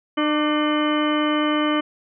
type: harmonic tone with a mistuned harmonic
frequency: 301.6 Hz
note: D4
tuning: 46 cents sharp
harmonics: 1 / 2 / 3 / 4 / 5 / 6 / 7 / 8 / 10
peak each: -20 / -26 / -34 / -25 / -33 / -35 / -32 / -38 / -30 dBFS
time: 0.17-1.81 s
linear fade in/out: 10 ms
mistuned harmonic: 4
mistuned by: -39 cents
effects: none